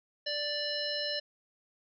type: harmonic tone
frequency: 587.3 Hz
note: D5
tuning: in tune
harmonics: 1 / 3 / 5 / 7 / 9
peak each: -37 / -40 / -39 / -36 / -38 dBFS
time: 0.26-1.2 s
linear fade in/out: 10 ms
effects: none